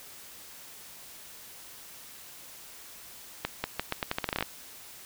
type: accelerating click train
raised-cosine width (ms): 0.3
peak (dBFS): -12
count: 14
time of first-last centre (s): 3.45-4.426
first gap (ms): 190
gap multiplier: 0.82
effects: white hiss -48 dBFS RMS until 5.05 s